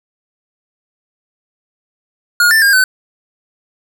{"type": "tone with pitch steps", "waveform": "square", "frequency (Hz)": [1433, 1776, 1615, 1517], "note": ["F6", "A6", "G#6", "F#6"], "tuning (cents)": [44, 16, -49, 43], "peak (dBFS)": -8, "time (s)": [2.4, 2.84], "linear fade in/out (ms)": 2, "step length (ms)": 110, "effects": []}